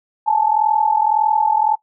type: tone pair together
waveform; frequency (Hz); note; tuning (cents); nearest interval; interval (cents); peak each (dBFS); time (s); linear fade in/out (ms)
sine; 847 / 888.8; G#5 / A5; +34 / +17; minor second; 83; -16; 0.26-1.76; 20
effects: noise-tail reverb RT60 0.1 s tail -18 dB re dry